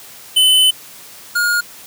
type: tone pair in turn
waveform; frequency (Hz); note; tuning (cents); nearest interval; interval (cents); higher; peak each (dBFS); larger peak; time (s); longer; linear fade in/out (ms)
square; 3027 / 1428.6; F#7 / F6; +39 / +39; octave + minor second; 1300; first; -9 / -14; first; 0.36-0.71 / 1.35-1.61; first; 10
effects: white hiss -38 dBFS RMS until 1.86 s + high-pass 80 Hz 12 dB/octave